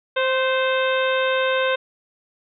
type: harmonic tone with a mistuned harmonic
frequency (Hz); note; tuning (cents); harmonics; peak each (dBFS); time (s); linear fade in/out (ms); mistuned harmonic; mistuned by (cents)
523.3; C5; 0; 1 / 2 / 3 / 4 / 5 / 6 / 7; -20 / -26 / -25 / -32 / -29 / -34 / -31; 0.16-1.76; 10; 3; -28
effects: none

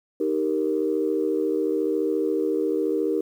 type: chord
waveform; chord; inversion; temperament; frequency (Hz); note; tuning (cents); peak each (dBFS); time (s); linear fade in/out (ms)
sine; Eb major; none; equal; 311.1 / 392 / 466.2; Eb4 / G4 / Bb4; 0 / 0 / 0; -25; 0.2-3.21; 5
effects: tanh soft clip ceiling -11 dBFS + 9-bit

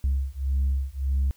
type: beating tone pair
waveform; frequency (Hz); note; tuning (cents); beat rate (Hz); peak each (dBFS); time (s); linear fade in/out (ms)
sine; 66.9 / 68.6; C2 / C#2; +39 / -17; 1.7; -24; 0.04-1.31; 0
effects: tanh soft clip ceiling -18 dBFS + white hiss -61 dBFS RMS until 1.36 s

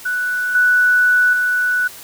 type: tone with level steps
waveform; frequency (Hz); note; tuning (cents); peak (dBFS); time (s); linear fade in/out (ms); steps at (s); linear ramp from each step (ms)
sine; 1482; F#6; +2; -17 / -10 / -14; 0.05-1.88; 10; 0.55 / 1.33; 2
effects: white hiss -37 dBFS RMS until 2.03 s

